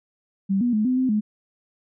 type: tone with pitch steps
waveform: sine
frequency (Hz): 194.8 / 242.6 / 213.7 / 254.2 / 258.4 / 211.8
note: G3 / B3 / G#3 / C4 / C4 / G#3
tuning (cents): -11 / -31 / +50 / -50 / -21 / +34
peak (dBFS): -18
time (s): 0.49-1.21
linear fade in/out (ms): 20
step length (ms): 120
effects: none